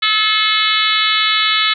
harmonic tone, 431.9 Hz, A4, 32 cents flat, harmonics 3 / 4 / 5 / 6 / 7 / 8 / 9 / 10, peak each -19 / -23 / -19 / -25 / -21 / -19 / -19 / -25 dBFS, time 0.02-1.74 s, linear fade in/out 10 ms, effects none

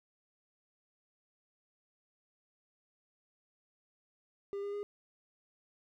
triangle tone with pitch steps, 400 / 404.9 / 409.8 Hz, G4 / G#4 / G#4, +35 / -44 / -23 cents, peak -34 dBFS, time 4.53-4.83 s, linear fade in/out 0 ms, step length 100 ms, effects none

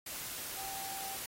sine tone in noise, 777 Hz, G5, 16 cents flat, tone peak -46 dBFS, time 0.57-1.16 s, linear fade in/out 5 ms, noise white, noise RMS -42 dBFS, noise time 0.06-1.26 s, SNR -7 dB, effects AAC 48 kbps

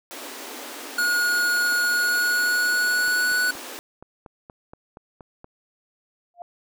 pink high-pass noise, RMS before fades -37 dBFS, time 0.11-3.79 s, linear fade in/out 0 ms, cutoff 240 Hz, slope 96 dB/octave
square tone with pitch glide, 1443 to 1477.6 Hz, F#6 to F#6, -44 to -3 cents, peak -20 dBFS, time 0.98-3.51 s, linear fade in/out 5 ms, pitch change +41 cents, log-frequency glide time 1.89-3.4 s
click train, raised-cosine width 1 ms, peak -28 dBFS, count 11, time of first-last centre 3.08-5.444 s, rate 4.23 Hz
sine tone with exponential growth, 698.5 Hz, F5, in tune, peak -30 dBFS, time 6.34-6.42 s, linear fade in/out 1 ms, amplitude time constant 17 ms
effects none

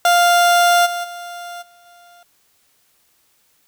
30% pulse tone with level steps, 699 Hz, F5, 1 cent sharp, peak -8 / -19 / -27 / -45 / -42 dBFS, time 0.05-2.23 s, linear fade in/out 2 ms, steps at 0.85 / 1.03 / 1.61 / 1.85 s, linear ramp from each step 20 ms, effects white hiss -60 dBFS RMS until 3.67 s

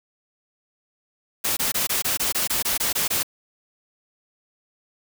white noise bursts, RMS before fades -23 dBFS, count 12, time 1.44-3.231 s, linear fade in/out 10 ms, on 130 ms, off 21 ms, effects none

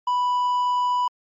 triangle tone, 987.8 Hz, B5, in tune, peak -17 dBFS, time 0.07-1.08 s, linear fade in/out 5 ms, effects MP3 32 kbps

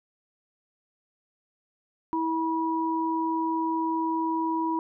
sine tone pair together, 324.9 / 970.2 Hz, E4 / B5, -25 / -31 cents, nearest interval octave + perfect fifth, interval 1894 cents, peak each -27 dBFS, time 2.13-4.79 s, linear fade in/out 0 ms, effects none

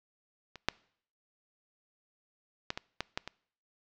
clicks, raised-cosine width 0.2 ms, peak -27 / -8 / -14 / -18 / -14 / -14 / -21 dBFS, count 7, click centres 0.557 / 0.686 / 2.704 / 2.775 / 3.006 / 3.175 / 3.276 s, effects noise-tail reverb RT60 0.6 s tail -24 dB re dry + low-pass 5000 Hz 12 dB/octave

